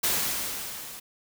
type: noise with level ramp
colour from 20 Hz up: white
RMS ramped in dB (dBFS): -24 to -42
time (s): 0.03-1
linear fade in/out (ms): 10
effects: none